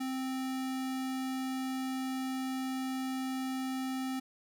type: tone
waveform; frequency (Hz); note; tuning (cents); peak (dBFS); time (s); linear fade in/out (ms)
square; 261.6; C4; 0; -34; 0-4.2; 10
effects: none